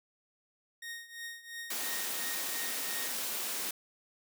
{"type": "tone with tremolo", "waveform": "sawtooth", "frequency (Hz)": 1860, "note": "A#6", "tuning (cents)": -4, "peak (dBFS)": -35, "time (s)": [0.82, 3.12], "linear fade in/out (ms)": 5, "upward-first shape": "triangle", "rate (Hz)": 2.9, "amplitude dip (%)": 85}
{"type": "high-pass noise", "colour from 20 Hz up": "white", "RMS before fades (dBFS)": -36, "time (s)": [1.7, 3.71], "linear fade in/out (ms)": 5, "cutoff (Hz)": 190, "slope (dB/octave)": 48}
{"effects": []}